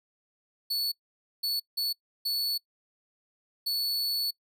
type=tone bursts at uneven times; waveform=45% pulse; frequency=4435 Hz; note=C#8; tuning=in tune; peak=-26 dBFS; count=5; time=0.7-0.92 / 1.43-1.6 / 1.77-1.93 / 2.25-2.58 / 3.66-4.31 s; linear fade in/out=10 ms; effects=noise-tail reverb RT60 0.1 s tail -24 dB re dry